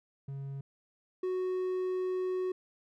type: tone pair in turn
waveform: triangle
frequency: 137.7 / 369.4 Hz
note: C#3 / F#4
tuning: -11 / -3 cents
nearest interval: octave + perfect fourth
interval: 1708 cents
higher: second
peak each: -35 / -28 dBFS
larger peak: second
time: 0.28-0.61 / 1.23-2.52 s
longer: second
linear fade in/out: 5 ms
effects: none